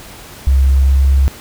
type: tone with pitch glide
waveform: sine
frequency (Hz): 67.1 to 68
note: C2 to C#2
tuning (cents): +44 to -33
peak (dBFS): -7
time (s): 0.47-1.28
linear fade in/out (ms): 0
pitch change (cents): +23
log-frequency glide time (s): 0.65-1.14
effects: pink hiss -35 dBFS RMS until 1.4 s